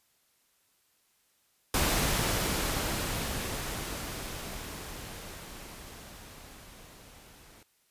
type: noise with level ramp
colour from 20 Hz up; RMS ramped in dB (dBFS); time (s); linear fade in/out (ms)
pink; -26 to -55; 1.74-7.63; 2
effects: white hiss -70 dBFS RMS until 7.9 s + resampled to 32000 Hz